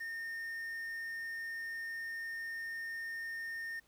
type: tone with quantisation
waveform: triangle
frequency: 1826 Hz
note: A#6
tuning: 36 cents flat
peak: -37 dBFS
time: 0-3.8 s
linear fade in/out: 10 ms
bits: 10
effects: pink hiss -70 dBFS RMS until 3.87 s